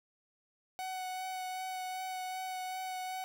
45% pulse tone with vibrato, 745 Hz, F#5, 12 cents sharp, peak -37 dBFS, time 0.79-3.24 s, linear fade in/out 0 ms, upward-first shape sine, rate 2.6 Hz, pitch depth 12 cents each way, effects 11-bit

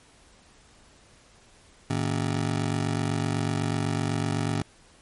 25% pulse ring-modulated tone, 130.81 Hz, C3, in tune, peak -18 dBFS, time 1.9-4.62 s, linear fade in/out 0 ms, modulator 24 Hz, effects pink hiss -56 dBFS RMS until 5.01 s + MP3 48 kbps

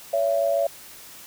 sine tone pair together, 563.4 / 670 Hz, C#5 / E5, +28 / +28 cents, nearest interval minor third, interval 300 cents, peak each -22 dBFS, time 0.13-0.67 s, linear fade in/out 5 ms, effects white hiss -44 dBFS RMS until 1.26 s

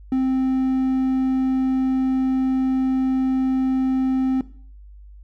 triangle tone, 261.6 Hz, C4, in tune, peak -15 dBFS, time 0.12-4.41 s, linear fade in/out 2 ms, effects noise-tail reverb RT60 0.5 s tail -18 dB re dry + added 50 Hz sine -40 dBFS peak until 5.23 s

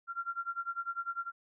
sine tone with tremolo, 1377 Hz, F6, 25 cents flat, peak -31 dBFS, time 0.07-1.32 s, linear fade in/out 50 ms, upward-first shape sine, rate 10 Hz, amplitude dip 95%, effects none

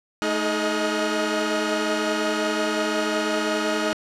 sawtooth tone cluster, 217.5 / 314.8 / 424.7 / 624 / 1437 Hz, A3 / D#4 / G#4 / D#5 / F6, -20 / +20 / +39 / +5 / +49 cents, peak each -26 / -23 / -25 / -23 / -27 dBFS, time 0.22-3.93 s, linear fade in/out 0 ms, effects low-pass 7000 Hz 12 dB/octave

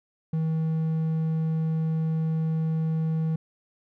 triangle tone, 160 Hz, D#3, 49 cents sharp, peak -21 dBFS, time 0.33-3.36 s, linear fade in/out 5 ms, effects none

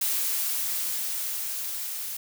blue noise with level ramp, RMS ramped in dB -26 to -34 dBFS, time 0.01-2.17 s, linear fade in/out 5 ms, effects none

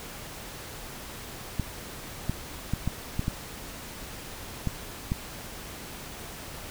clicks, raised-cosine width 5 ms, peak -14 dBFS, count 8, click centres 1.597 / 2.296 / 2.736 / 2.876 / 3.194 / 3.281 / 4.673 / 5.119 s, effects pink hiss -41 dBFS RMS until 6.7 s

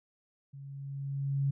sine tone with level ramp, 138.59 Hz, C#3, in tune, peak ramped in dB -44 to -25 dBFS, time 0.53-1.51 s, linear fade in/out 10 ms, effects none

